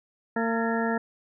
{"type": "harmonic tone with a mistuned harmonic", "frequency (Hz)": 227.9, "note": "A#3", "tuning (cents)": -39, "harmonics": [1, 2, 3, 4, 6, 7, 8], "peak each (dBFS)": [-27, -30, -32, -33, -35, -35, -36], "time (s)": [0.36, 0.98], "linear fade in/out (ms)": 5, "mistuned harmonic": 7, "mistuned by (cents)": 92, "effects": []}